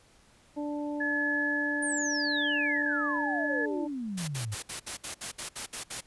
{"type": "harmonic tone", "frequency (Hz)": 293.7, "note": "D4", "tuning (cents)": 0, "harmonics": [1, 2, 3], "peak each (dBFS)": [-32, -38, -42], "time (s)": [0.56, 3.88], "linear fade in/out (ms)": 20}
{"type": "tone with tremolo", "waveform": "sine", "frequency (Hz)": 1709, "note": "G#6", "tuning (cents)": 49, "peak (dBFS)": -27, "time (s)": [1, 3.66], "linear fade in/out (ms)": 10, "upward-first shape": "sine", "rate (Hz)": 0.77, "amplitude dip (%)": 35}
{"type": "exponential sweep", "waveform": "sine", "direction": "down", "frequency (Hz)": [9450, 98], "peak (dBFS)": -32, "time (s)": [1.82, 4.55], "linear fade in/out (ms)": 10}
{"type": "noise bursts", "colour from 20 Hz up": "white", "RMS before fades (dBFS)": -36, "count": 11, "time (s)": [4.17, 6.01], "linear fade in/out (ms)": 10, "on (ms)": 110, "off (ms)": 63}
{"effects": ["pink hiss -61 dBFS RMS until 6.06 s", "resampled to 24000 Hz"]}